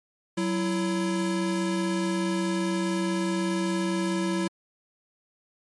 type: tone pair together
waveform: square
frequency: 187.2 / 333.6 Hz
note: F#3 / E4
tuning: +20 / +21 cents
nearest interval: minor seventh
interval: 1001 cents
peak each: -28 dBFS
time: 0.37-4.48 s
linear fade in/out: 10 ms
effects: MP3 48 kbps